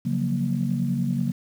sine chord, Gb major seventh, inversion second, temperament equal, 138.59 / 174.61 / 185 / 233.1 Hz, Db3 / F3 / Gb3 / Bb3, 0 / 0 / 0 / 0 cents, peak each -26 / -30 / -27 / -26 dBFS, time 0.05-1.32 s, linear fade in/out 10 ms, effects tanh soft clip ceiling -12 dBFS + 8-bit

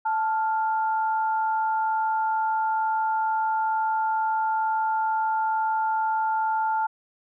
sine tone pair together, 878.9 / 1396.9 Hz, A5 / F6, -2 / 0 cents, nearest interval minor sixth, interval 802 cents, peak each -22 / -31 dBFS, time 0.05-6.87 s, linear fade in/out 10 ms, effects none

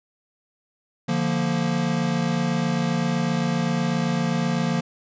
square chord, Bb major, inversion first, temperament equal, 146.83 / 174.61 / 233.1 Hz, D3 / F3 / Bb3, 0 / 0 / 0 cents, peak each -28 / -25 / -26 dBFS, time 1.08-4.81 s, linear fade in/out 10 ms, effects resampled to 16000 Hz

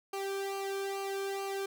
sawtooth tone with flanger, 392.4 Hz, G4, 2 cents sharp, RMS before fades -36 dBFS, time 0.13-1.66 s, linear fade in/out 5 ms, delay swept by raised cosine 0.55 to 1.07 ms, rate 2.3 Hz, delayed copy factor -0.85, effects none

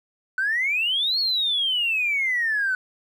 triangle exponential two-way sweep, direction up then down, 1489 to 4405 to 1489 Hz, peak -17 dBFS, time 0.38-2.75 s, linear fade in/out 2 ms, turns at 1.19 s, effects tanh soft clip ceiling -18 dBFS

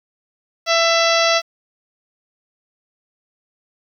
harmonic tone with a mistuned harmonic, 667 Hz, E5, 20 cents sharp, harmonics 1 / 2 / 3 / 4 / 5 / 6 / 7 / 8 / 9, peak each -17 / -20 / -22 / -23 / -24 / -25 / -25 / -26 / -27 dBFS, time 0.66-1.42 s, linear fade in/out 50 ms, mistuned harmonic 8, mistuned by +24 cents, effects 8-bit

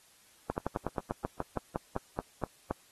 slowing click train, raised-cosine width 1 ms, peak -17 dBFS, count 15, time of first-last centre 0.5-2.71 s, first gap 79 ms, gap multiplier 1.1, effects white hiss -62 dBFS RMS until 2.91 s + AAC 32 kbps

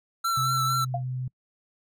square tone with vibrato, 1338 Hz, E6, 25 cents sharp, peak -24 dBFS, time 0.24-0.85 s, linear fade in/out 10 ms, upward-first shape triangle, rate 4.4 Hz, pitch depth 34 cents each way
sine tone with pitch glide, 130 to 127.62 Hz, C3 to C3, -11 to -43 cents, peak -28 dBFS, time 0.37-1.28 s, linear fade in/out 5 ms, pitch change -32 cents, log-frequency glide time 0.67-1.02 s
sine tone with exponential decay, 698.5 Hz, F5, in tune, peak -23 dBFS, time 0.94-1.04 s, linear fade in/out 5 ms, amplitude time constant 20 ms
effects noise-tail reverb RT60 0.1 s tail -26 dB re dry

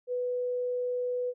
sine tone, 494.8 Hz, B4, 3 cents sharp, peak -28 dBFS, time 0.07-1.34 s, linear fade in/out 50 ms, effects none

